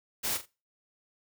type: noise with echo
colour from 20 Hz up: white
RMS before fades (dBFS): -31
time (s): 0.23-0.38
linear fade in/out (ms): 20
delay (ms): 41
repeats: 2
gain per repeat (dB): -11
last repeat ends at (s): 0.462
effects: noise-tail reverb RT60 0.3 s tail -22 dB re dry